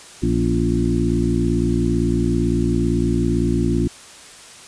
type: harmonic tone with a mistuned harmonic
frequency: 57.8 Hz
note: A#1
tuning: 14 cents flat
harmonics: 1 / 2 / 3 / 4 / 5 / 6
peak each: -23 / -23 / -23 / -23 / -23 / -23 dBFS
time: 0.22-3.88 s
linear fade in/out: 10 ms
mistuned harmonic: 4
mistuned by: +58 cents
effects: white hiss -41 dBFS RMS until 4.67 s + resampled to 22050 Hz